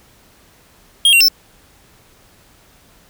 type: tone with pitch steps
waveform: square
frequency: 3242 / 2751 / 5320 Hz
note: G#7 / F7 / E8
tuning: -42 / -27 / +15 cents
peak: -8 dBFS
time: 1.05-1.284 s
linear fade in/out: 2 ms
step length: 78 ms
effects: pink hiss -50 dBFS RMS until 3.09 s